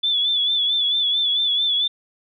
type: tone with vibrato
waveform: sine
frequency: 3460 Hz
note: A7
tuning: 30 cents flat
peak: -17 dBFS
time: 0.03-1.88 s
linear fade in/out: 10 ms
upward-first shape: sine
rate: 4.5 Hz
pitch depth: 56 cents each way
effects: none